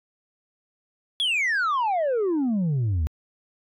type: exponential sweep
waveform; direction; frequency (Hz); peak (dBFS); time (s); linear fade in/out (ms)
sine; down; 3444 to 72; -18; 1.2-3.07; 0
effects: tanh soft clip ceiling -20 dBFS